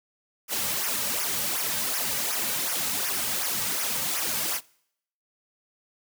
white noise with flanger, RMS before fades -28 dBFS, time 0.48-4.61 s, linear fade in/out 50 ms, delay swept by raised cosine 0.24 to 2.94 ms, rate 2.7 Hz, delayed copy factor -0.8, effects noise-tail reverb RT60 0.7 s tail -24 dB re dry

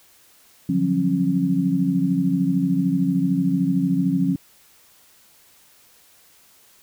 sine tone cluster, 144.9 / 175.7 / 189 / 271.6 Hz, D3 / F3 / F#3 / C#4, -23 / +11 / +37 / -35 cents, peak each -29 / -21 / -25 / -21 dBFS, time 0.69-4.36 s, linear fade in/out 5 ms, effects white hiss -54 dBFS RMS until 6.82 s

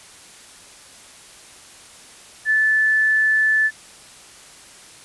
sine tone, 1747 Hz, A6, 13 cents flat, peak -14 dBFS, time 2.45-3.71 s, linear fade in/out 50 ms, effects white hiss -44 dBFS RMS until 5.04 s + resampled to 24000 Hz

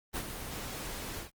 pink noise with ADSR envelope, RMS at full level -33 dBFS, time 0.13-1.31 s, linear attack 31 ms, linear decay 62 ms, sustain -7 dB, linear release 130 ms, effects Opus 24 kbps

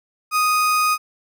35% pulse tone, 1244.5 Hz, D#6, in tune, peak -14 dBFS, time 0.31-0.98 s, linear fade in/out 50 ms, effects none

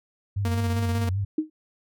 sine tone with vibrato, 96 Hz, G2, 36 cents flat, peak -23 dBFS, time 0.36-1.25 s, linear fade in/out 10 ms, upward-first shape triangle, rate 5.1 Hz, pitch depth 110 cents each way
sawtooth tone with tremolo, 232.6 Hz, A#3, 4 cents flat, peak -23 dBFS, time 0.45-1.09 s, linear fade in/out 2 ms, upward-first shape square, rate 16 Hz, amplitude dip 35%
sine tone with exponential decay, 311.1 Hz, D#4, in tune, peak -17 dBFS, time 1.38-1.5 s, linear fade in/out 5 ms, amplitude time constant 26 ms
effects none

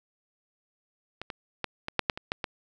clicks, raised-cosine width 0.3 ms, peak -20 / -19 / -13 / -16 / -6 / -7 / -20 / -11 / -14 dBFS, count 9, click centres 1.216 / 1.302 / 1.643 / 1.884 / 1.993 / 2.098 / 2.175 / 2.319 / 2.442 s, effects none

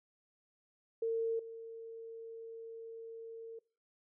sine tone with level steps, 454.5 Hz, A#4, 44 cents flat, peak -31 / -44 dBFS, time 1.02-3.59 s, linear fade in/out 5 ms, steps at 1.39 s, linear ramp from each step 5 ms, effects noise-tail reverb RT60 0.4 s tail -23 dB re dry

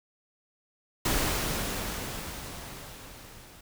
pink noise with level ramp, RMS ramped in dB -26 to -51 dBFS, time 1.05-3.61 s, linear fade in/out 5 ms, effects none

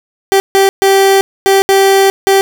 30% pulse tone bursts at uneven times, 389.7 Hz, G4, 10 cents flat, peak -3 dBFS, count 6, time 0.32-0.4 / 0.55-0.69 / 0.82-1.21 / 1.46-1.62 / 1.69-2.1 / 2.27-2.41 s, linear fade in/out 0 ms, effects none

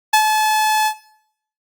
sawtooth tone with ADSR envelope, 862 Hz, A5, 36 cents flat, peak -5 dBFS, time 0.13-0.94 s, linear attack 8 ms, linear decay 83 ms, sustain -6 dB, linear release 76 ms, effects noise-tail reverb RT60 0.7 s tail -18 dB re dry + Opus 48 kbps

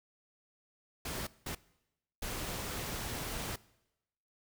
pink noise bursts at uneven times, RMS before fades -39 dBFS, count 3, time 1.05-1.27 / 1.46-1.55 / 2.22-3.56 s, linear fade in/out 5 ms, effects noise-tail reverb RT60 0.9 s tail -21 dB re dry

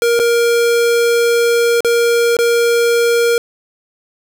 square tone with dropouts, 470 Hz, A#4, 14 cents sharp, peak -11 dBFS, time 0.02-3.38 s, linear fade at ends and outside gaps 1 ms, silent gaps 0.192-0.198 / 1.806-1.847 / 2.368-2.388 s, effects none

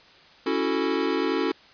square chord, F# minor seventh, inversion second, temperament equal with one note detuned, 277.2 / 329.6 / 371.5 / 440 Hz, C#4 / E4 / F#4 / A4, 0 / 0 / +7 / 0 cents, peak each -29 dBFS, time 0.46-1.52 s, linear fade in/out 5 ms, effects white hiss -52 dBFS RMS until 1.73 s + resampled to 11025 Hz

